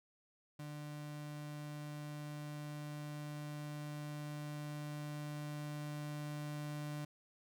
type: tone with level ramp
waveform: 35% pulse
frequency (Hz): 148.5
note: D3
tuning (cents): +20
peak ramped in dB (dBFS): -43 to -39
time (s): 0.59-7.05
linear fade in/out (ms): 5
effects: none